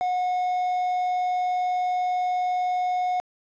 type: tone with vibrato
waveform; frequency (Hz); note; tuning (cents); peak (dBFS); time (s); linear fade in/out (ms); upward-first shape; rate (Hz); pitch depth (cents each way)
triangle; 727; F#5; -31; -20; 0.01-3.2; 0; sine; 20; 9
effects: resampled to 16000 Hz + 9-bit